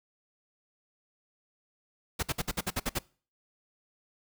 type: noise bursts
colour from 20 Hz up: pink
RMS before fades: -30 dBFS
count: 9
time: 2.19-2.99 s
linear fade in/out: 10 ms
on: 40 ms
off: 55 ms
effects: noise-tail reverb RT60 0.4 s tail -23 dB re dry